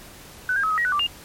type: tone with pitch steps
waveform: sine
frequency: 1502 / 1610 / 1283 / 1266 / 1900 / 1489 / 1174 / 2815 Hz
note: F#6 / G6 / E6 / D#6 / A#6 / F#6 / D6 / F7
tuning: +26 / +46 / -47 / +30 / +33 / +11 / -1 / +13 cents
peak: -19 dBFS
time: 0.49-1.066 s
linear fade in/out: 2 ms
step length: 72 ms
effects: pink hiss -44 dBFS RMS until 1.24 s + MP3 64 kbps